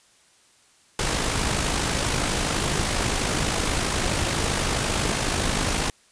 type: noise with amplitude modulation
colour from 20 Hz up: pink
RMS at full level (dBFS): -22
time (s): 0.99-5.9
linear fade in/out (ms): 2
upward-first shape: sine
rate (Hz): 52.2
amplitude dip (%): 45
effects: white hiss -58 dBFS RMS until 6.11 s + resampled to 22050 Hz